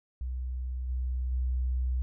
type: tone with level steps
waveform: sine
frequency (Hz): 63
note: B1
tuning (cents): +35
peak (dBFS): -31 / -28 / -26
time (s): 0.21-2.02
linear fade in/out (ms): 0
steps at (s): 0.88 / 1.31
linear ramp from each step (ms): 20
effects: none